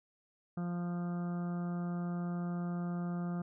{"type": "harmonic tone", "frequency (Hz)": 174.61, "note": "F3", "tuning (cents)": 0, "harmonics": [1, 2, 3, 4, 5, 6, 7, 8, 9], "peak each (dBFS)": [-34, -47, -53, -49, -58, -61, -52, -57, -63], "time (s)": [0.57, 3.42], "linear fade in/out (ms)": 5, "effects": []}